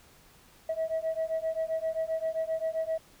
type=beating tone pair; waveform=sine; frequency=641 / 648.6 Hz; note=E5 / E5; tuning=-49 / -28 cents; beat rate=7.6 Hz; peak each=-30 dBFS; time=0.69-2.98 s; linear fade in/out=5 ms; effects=tanh soft clip ceiling -24 dBFS + pink hiss -58 dBFS RMS until 3.2 s